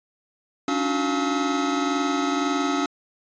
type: tone cluster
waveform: square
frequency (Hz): 281.8 / 303.6 / 366.4 / 700 / 1291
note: C#4 / D#4 / F#4 / F5 / E6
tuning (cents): +29 / -42 / -17 / +4 / -37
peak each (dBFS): -25 / -32 / -31 / -32 / -29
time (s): 0.68-2.86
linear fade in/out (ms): 2
effects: resampled to 16000 Hz